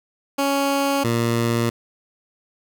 15% pulse tone pair in turn, 278.2 / 116.97 Hz, C#4 / A#2, +6 / +6 cents, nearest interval octave + minor third, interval 1500 cents, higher first, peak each -12 dBFS, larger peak neither, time 0.38-1.04 / 1.04-1.7 s, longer neither, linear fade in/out 10 ms, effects none

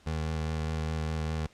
25% pulse tone with vibrato, 78.8 Hz, D#2, 23 cents sharp, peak -26 dBFS, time 0.06-1.47 s, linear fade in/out 10 ms, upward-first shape sine, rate 4.9 Hz, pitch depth 19 cents each way, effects pink hiss -60 dBFS RMS until 1.53 s + low-pass 7000 Hz 12 dB/octave

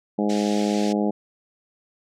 harmonic tone, 103.83 Hz, G#2, in tune, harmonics 2 / 3 / 4 / 5 / 6 / 7 / 8, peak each -22 / -26 / -28 / -30 / -32 / -33 / -34 dBFS, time 0.18-1.11 s, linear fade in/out 10 ms
white band-pass noise, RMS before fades -37 dBFS, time 0.29-0.93 s, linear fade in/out 10 ms, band 1800 to 6300 Hz, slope 24 dB/octave
effects none

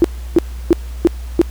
sine tone bursts, 338.9 Hz, E4, 48 cents sharp, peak -5 dBFS, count 5, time 0.02-1.415 s, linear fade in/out 0 ms, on 23 ms, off 320 ms, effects added 60 Hz sine -24 dBFS peak until 1.5 s + pink hiss -42 dBFS RMS until 1.5 s

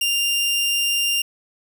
sawtooth tone, 2794 Hz, F7, in tune, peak -15 dBFS, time 0.01-1.22 s, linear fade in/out 5 ms, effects none

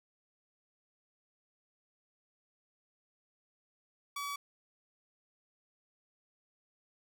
sawtooth tone, 1141 Hz, C#6, 50 cents sharp, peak -33 dBFS, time 4.16-4.36 s, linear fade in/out 5 ms, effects none

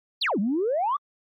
sine exponential two-way sweep, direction down then up, 4948 to 186.4 to 1213 Hz, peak -21 dBFS, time 0.21-0.97 s, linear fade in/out 10 ms, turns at 0.39 s, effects tanh soft clip ceiling -17 dBFS + AAC 48 kbps

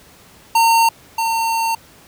square tone pair in turn, 914 / 909.2 Hz, A#5 / A#5, -34 / -43 cents, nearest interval unison, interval 9 cents, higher first, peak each -11 / -17 dBFS, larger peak first, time 0.55-0.89 / 1.18-1.75 s, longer second, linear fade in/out 5 ms, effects pink hiss -46 dBFS RMS until 2.07 s + high-pass 60 Hz 12 dB/octave

